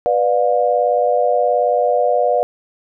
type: chord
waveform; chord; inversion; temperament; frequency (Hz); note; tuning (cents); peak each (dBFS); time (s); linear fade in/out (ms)
sine; B diminished; none; just; 493.9 / 592.7 / 711.2; B4 / D5 / F5; 0 / +16 / +31; -17; 0.06-2.43; 0
effects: none